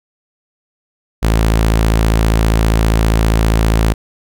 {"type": "tone", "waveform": "sawtooth", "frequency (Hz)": 55, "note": "A1", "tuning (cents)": 0, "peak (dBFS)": -6, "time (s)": [1.22, 3.94], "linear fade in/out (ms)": 20, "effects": []}